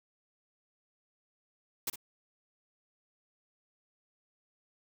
white noise with echo, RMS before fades -33 dBFS, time 1.87-1.9 s, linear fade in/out 5 ms, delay 58 ms, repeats 1, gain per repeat -11 dB, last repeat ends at 1.958 s, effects none

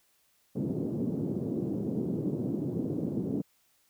white band-pass noise, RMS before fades -32 dBFS, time 0.55-3.42 s, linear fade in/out 10 ms, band 130 to 340 Hz, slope 24 dB/octave, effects white hiss -69 dBFS RMS until 3.89 s

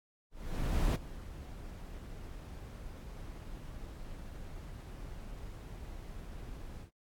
brown noise with ADSR envelope, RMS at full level -28 dBFS, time 0.31-6.91 s, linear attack 640 ms, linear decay 16 ms, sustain -17 dB, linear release 97 ms, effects AAC 64 kbps

